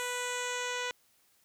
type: tone with low-pass filter sweep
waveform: 10% pulse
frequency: 493.3 Hz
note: B4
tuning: 2 cents flat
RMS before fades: -35 dBFS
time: 0-0.91 s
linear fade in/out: 0 ms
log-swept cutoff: 10000 to 5300 Hz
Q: 2
effects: white hiss -68 dBFS RMS until 1.44 s